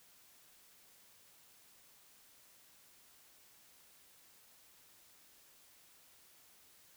silence, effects white hiss -64 dBFS RMS until 6.96 s

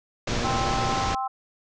pink low-pass noise, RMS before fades -28 dBFS, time 0.27-1.15 s, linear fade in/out 5 ms, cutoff 6700 Hz, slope 48 dB/octave
click train, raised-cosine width 2 ms, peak -21 dBFS, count 77, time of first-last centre 0.3-0.939 s, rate 119 Hz
harmonic tone, 262 Hz, C4, 2 cents sharp, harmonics 3 / 4 / 5, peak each -27 / -31 / -33 dBFS, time 0.44-1.28 s, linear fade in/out 10 ms
effects none

